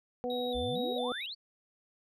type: harmonic tone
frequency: 246.9 Hz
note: B3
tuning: in tune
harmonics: 1 / 2 / 3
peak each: -38 / -33 / -39 dBFS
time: 0.24-1.12 s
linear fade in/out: 0 ms
type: tone with vibrato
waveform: triangle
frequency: 3674 Hz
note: A#7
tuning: 26 cents flat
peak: -38 dBFS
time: 0.3-1.26 s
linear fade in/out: 2 ms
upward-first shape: square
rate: 2.2 Hz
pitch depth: 63 cents each way
type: exponential sweep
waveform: sine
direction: up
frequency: 51.91 to 4699 Hz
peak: -38 dBFS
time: 0.54-1.35 s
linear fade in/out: 20 ms
effects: none